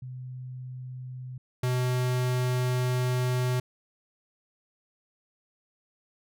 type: tone pair in turn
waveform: sine / square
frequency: 127.4 / 125.79 Hz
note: C3 / B2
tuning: -46 / +32 cents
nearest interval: unison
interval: 22 cents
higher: first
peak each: -36 / -25 dBFS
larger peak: second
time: 0.02-1.38 / 1.63-3.6 s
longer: second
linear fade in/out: 5 ms
effects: none